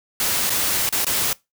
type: noise with dropouts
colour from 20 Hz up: white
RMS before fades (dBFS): -21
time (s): 0.2-1.33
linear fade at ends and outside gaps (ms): 2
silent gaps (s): 0.497-0.502 / 0.891-0.925 / 1.047-1.066
effects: noise-tail reverb RT60 0.2 s tail -22 dB re dry